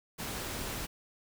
pink noise, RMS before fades -38 dBFS, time 0.18-0.87 s, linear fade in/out 20 ms, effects none

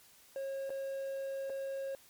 triangle tone with dropouts, 543 Hz, C#5, 36 cents flat, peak -34 dBFS, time 0.36-1.95 s, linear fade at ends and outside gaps 1 ms, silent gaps 0.695-0.703 / 1.497-1.501 s, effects white hiss -61 dBFS RMS until 2.09 s + MP3 96 kbps

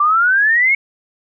sine exponential sweep, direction up, 1159 to 2217 Hz, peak -10 dBFS, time 0-0.75 s, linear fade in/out 5 ms, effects none

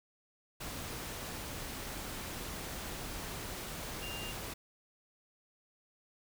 sine tone in noise, 2799 Hz, F7, 3 cents sharp, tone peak -43 dBFS, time 4.02-4.32 s, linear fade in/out 10 ms, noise pink, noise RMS -42 dBFS, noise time 0.6-4.54 s, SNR -4 dB, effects none

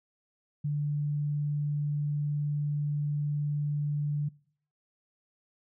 sine tone, 146.83 Hz, D3, in tune, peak -27 dBFS, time 0.64-4.29 s, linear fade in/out 10 ms, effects noise-tail reverb RT60 0.6 s tail -24 dB re dry

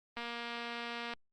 click train, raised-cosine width 0.3 ms, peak -25 dBFS, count 229, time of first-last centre 0.17-1.136 s, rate 236 Hz, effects Opus 24 kbps

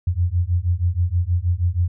sine beating tone pair, 85 / 91.3 Hz, F2 / F#2, -46 / -23 cents, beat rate 6.3 Hz, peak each -20 dBFS, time 0.07-1.88 s, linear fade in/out 5 ms, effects none

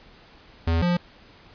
square tone pair in turn, 82.9 / 175.66 Hz, E2 / F3, +10 / +10 cents, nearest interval octave + minor second, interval 1300 cents, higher second, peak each -20 dBFS, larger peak neither, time 0.67-0.82 / 0.82-0.97 s, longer neither, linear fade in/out 5 ms, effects pink hiss -51 dBFS RMS until 1.54 s + resampled to 11025 Hz

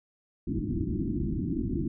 white low-pass noise, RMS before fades -30 dBFS, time 0.47-1.88 s, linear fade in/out 5 ms, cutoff 350 Hz, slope 96 dB/octave, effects none

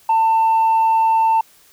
sine tone, 895 Hz, A5, 29 cents sharp, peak -10 dBFS, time 0.09-1.41 s, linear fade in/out 5 ms, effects tanh soft clip ceiling -10 dBFS + white hiss -51 dBFS RMS until 1.72 s

